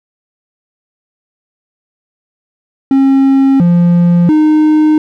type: tone with pitch steps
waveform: triangle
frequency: 270.4 / 173.6 / 307.5 Hz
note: C#4 / F3 / D#4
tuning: -43 / -10 / -20 cents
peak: -3 dBFS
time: 2.91-4.98 s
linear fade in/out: 2 ms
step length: 690 ms
effects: none